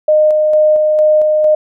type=tone with tremolo; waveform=sine; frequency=613 Hz; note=D#5; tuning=26 cents flat; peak=-6 dBFS; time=0.08-1.55 s; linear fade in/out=5 ms; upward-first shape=square; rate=2.2 Hz; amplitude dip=25%; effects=none